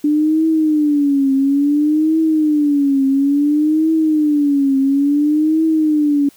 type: tone with vibrato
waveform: sine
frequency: 294.2 Hz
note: D4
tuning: 3 cents sharp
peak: -11 dBFS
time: 0.04-6.29 s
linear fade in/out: 5 ms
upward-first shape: triangle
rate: 0.58 Hz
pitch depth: 160 cents each way
effects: white hiss -49 dBFS RMS until 6.36 s